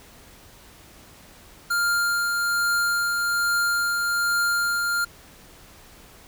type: tone with tremolo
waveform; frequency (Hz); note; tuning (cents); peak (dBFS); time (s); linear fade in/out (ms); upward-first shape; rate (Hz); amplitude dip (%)
square; 1400; F6; +4; -20; 1.7-5.05; 10; triangle; 1.2; 30
effects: pink hiss -49 dBFS RMS until 6.27 s